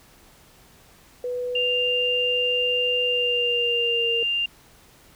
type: tone with pitch glide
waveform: sine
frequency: 493.9 to 463.5 Hz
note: B4 to A#4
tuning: 0 to -10 cents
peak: -25 dBFS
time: 1.24-4.23 s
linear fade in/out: 2 ms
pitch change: -110 cents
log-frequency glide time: 3.04-4.09 s
type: tone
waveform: sine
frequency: 2794 Hz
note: F7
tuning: in tune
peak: -21 dBFS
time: 1.55-4.46 s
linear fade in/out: 5 ms
effects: pink hiss -53 dBFS RMS until 5.15 s